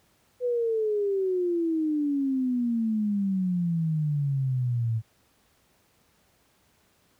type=exponential sweep; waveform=sine; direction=down; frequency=499.9 to 110 Hz; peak=-23 dBFS; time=0.4-5.02 s; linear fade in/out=50 ms; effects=pink hiss -65 dBFS RMS until 7.19 s + high-pass 60 Hz 12 dB/octave